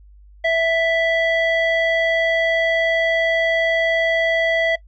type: tone with low-pass filter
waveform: square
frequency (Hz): 659.3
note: E5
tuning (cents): 0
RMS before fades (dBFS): -18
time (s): 0.44-4.76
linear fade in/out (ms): 10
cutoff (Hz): 2500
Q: 5.3
effects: noise-tail reverb RT60 0.1 s tail -21 dB re dry + added 50 Hz sine -43 dBFS peak until 4.87 s